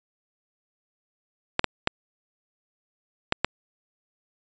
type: clicks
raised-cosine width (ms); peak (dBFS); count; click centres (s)
0.3; -3; 5; 1.594 / 1.643 / 1.874 / 3.324 / 3.446
effects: resampled to 16000 Hz